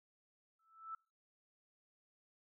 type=tone with exponential growth; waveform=sine; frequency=1318.5 Hz; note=E6; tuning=in tune; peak=-40 dBFS; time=0.59-0.95 s; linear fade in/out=5 ms; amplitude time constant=78 ms; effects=noise-tail reverb RT60 0.3 s tail -25 dB re dry